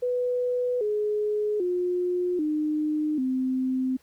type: tone with pitch steps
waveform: sine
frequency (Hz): 494.7 / 420.8 / 358 / 304.5 / 259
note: B4 / G#4 / F4 / D#4 / C4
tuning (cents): +3 / +23 / +43 / -37 / -17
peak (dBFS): -23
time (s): 0.02-3.97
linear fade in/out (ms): 10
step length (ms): 790
effects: pink hiss -62 dBFS RMS until 4.02 s + Opus 48 kbps